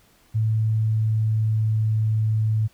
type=tone with pitch glide; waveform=sine; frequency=110 to 109.24 Hz; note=A2 to A2; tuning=0 to -12 cents; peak=-18 dBFS; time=0.34-2.68 s; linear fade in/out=20 ms; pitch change=-12 cents; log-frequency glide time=0.48-1.88 s; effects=pink hiss -58 dBFS RMS until 2.73 s